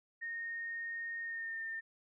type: tone with pitch glide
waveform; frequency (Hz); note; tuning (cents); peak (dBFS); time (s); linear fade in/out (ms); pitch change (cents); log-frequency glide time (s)
sine; 1848 to 1807.9; A#6 to A6; -16 to +46; -38; 0.21-1.81; 20; -38; 1.22-1.63
effects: none